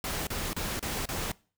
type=noise bursts; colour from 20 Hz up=pink; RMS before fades=-33 dBFS; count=5; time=0.04-1.318 s; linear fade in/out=2 ms; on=230 ms; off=32 ms; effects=noise-tail reverb RT60 0.4 s tail -23 dB re dry